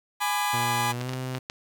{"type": "chord", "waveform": "sawtooth", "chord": "G# diminished", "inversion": "none", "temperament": "just", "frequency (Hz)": [830.6, 996.7, 1196.1], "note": ["G#5", "B5", "D6"], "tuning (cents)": [0, 16, 31], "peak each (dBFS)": [-23, -25, -28], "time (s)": [0.2, 0.93], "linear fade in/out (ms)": 20}
{"type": "tone with pitch glide", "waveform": "sawtooth", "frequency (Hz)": [120.3, 128.93], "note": ["B2", "C3"], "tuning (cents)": [-45, -25], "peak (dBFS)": -26, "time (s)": [0.53, 1.39], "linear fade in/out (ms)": 10, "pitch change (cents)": 120, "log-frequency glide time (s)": [0.94, 1.1]}
{"type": "clicks", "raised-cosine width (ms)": 0.2, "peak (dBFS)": -16, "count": 5, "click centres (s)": [1.013, 1.093, 1.135, 1.35, 1.499]}
{"effects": ["9-bit"]}